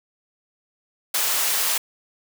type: high-pass noise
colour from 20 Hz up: white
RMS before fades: -22 dBFS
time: 1.14-1.78 s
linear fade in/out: 5 ms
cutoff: 550 Hz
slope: 12 dB/octave
effects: none